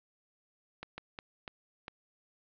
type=slowing click train; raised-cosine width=0.3 ms; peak=-25 dBFS; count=5; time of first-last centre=0.83-1.881 s; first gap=150 ms; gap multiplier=1.39; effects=resampled to 11025 Hz + 10-bit